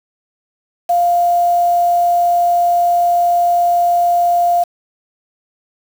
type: tone with quantisation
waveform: sine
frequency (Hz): 698.5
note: F5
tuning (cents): 0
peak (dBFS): -10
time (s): 0.89-4.64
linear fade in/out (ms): 10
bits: 5
effects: none